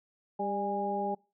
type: harmonic tone with a mistuned harmonic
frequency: 199.2 Hz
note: G3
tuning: 28 cents sharp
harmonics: 1 / 2 / 3 / 4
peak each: -37 / -36 / -37 / -32 dBFS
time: 0.39-1.15 s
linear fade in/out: 10 ms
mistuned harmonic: 4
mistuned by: +46 cents
effects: noise-tail reverb RT60 0.3 s tail -24 dB re dry